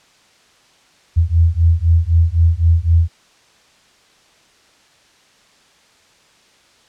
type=beating tone pair; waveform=sine; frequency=81.5 / 85.4 Hz; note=E2 / F2; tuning=-19 / -38 cents; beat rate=3.9 Hz; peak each=-13 dBFS; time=1.16-3.09 s; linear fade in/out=20 ms; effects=white hiss -52 dBFS RMS until 6.88 s + low-pass 6000 Hz 12 dB/octave